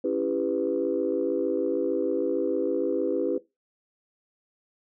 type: chord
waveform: sine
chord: C# half-diminished seventh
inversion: none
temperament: just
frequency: 277.2 / 332.6 / 399.1 / 498.9 Hz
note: C#4 / E4 / G4 / B4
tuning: 0 / +16 / +31 / +17 cents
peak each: -30 / -28 / -29 / -27 dBFS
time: 0.04-3.38 s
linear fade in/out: 5 ms
effects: noise-tail reverb RT60 0.2 s tail -17 dB re dry + tanh soft clip ceiling -14 dBFS